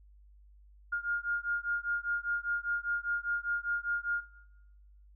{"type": "beating tone pair", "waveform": "sine", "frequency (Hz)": [1413, 1418], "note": ["F6", "F6"], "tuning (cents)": [20, 26], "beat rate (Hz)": 5, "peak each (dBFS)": [-33, -35], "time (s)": [0.92, 4.21], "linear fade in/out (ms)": 10, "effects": ["noise-tail reverb RT60 0.9 s tail -18 dB re dry", "added 50 Hz sine -55 dBFS peak until 5.15 s"]}